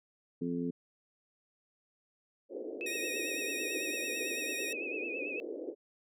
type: harmonic tone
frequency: 86.2 Hz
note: F2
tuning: 22 cents flat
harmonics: 2 / 3 / 4 / 5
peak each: -38 / -34 / -44 / -40 dBFS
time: 0.41-0.71 s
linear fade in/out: 10 ms
type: band-pass noise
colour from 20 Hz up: white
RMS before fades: -41 dBFS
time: 2.49-5.75 s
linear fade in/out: 50 ms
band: 290 to 520 Hz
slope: 48 dB/octave
type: tone with vibrato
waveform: sine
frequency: 2544 Hz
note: D#7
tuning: 38 cents sharp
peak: -37 dBFS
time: 2.81-5.4 s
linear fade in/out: 0 ms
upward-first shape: triangle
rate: 9 Hz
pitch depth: 78 cents each way
type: tone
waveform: 10% pulse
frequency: 1873 Hz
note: A#6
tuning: 8 cents sharp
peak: -29 dBFS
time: 2.86-4.73 s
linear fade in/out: 5 ms
effects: none